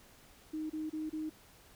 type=tone bursts; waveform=sine; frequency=311.1 Hz; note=D#4; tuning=in tune; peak=-35 dBFS; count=4; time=0.53-1.297 s; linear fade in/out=10 ms; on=170 ms; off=29 ms; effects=pink hiss -60 dBFS RMS until 1.75 s